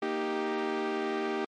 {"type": "chord", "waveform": "sawtooth", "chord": "Eb major", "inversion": "second", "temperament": "equal", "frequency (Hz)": [233.1, 311.1, 392], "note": ["Bb3", "Eb4", "G4"], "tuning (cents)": [0, 0, 0], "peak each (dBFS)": [-33, -31, -27], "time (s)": [0.02, 1.45], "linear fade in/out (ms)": 5, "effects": ["low-pass 3000 Hz 12 dB/octave", "MP3 48 kbps"]}